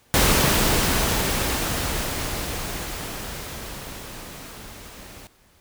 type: noise with level ramp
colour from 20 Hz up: pink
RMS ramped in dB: -17 to -43 dBFS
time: 0.14-5.27 s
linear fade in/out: 0 ms
effects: pink hiss -58 dBFS RMS until 5.6 s